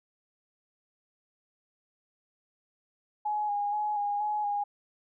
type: tone with vibrato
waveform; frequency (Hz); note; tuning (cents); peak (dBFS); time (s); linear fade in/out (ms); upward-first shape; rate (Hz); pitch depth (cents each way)
sine; 830; G#5; -1; -27; 3.25-4.64; 10; square; 2.1; 24
effects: none